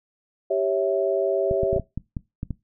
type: chord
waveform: sine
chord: C# diminished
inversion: second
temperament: equal with one note detuned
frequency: 392 / 554.4 / 654.3 Hz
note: G4 / C#5 / E5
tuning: 0 / 0 / -13 cents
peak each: -24 dBFS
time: 0.5-1.79 s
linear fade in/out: 10 ms
type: clicks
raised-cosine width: 5 ms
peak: -16 dBFS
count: 9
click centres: 1.512 / 1.633 / 1.73 / 1.763 / 1.797 / 1.976 / 2.168 / 2.431 / 2.507 s
effects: noise-tail reverb RT60 0.2 s tail -20 dB re dry